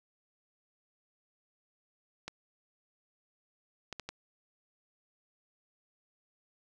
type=clicks; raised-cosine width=0.2 ms; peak=-22 dBFS; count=4; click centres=2.28 / 3.927 / 3.997 / 4.09 s; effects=none